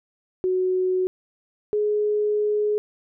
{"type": "tone pair in turn", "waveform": "sine", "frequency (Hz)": [370, 419.7], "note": ["F#4", "G#4"], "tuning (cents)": [0, 18], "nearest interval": "major second", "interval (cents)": 218, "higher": "second", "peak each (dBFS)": -19, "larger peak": "neither", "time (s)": [[0.44, 1.07], [1.73, 2.78]], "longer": "second", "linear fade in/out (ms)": 0, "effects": []}